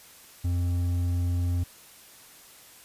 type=tone with hard clipping; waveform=triangle; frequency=88 Hz; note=F2; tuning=14 cents sharp; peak=-25 dBFS; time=0.44-1.64 s; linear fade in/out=10 ms; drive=9 dB; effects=white hiss -51 dBFS RMS until 2.84 s + resampled to 32000 Hz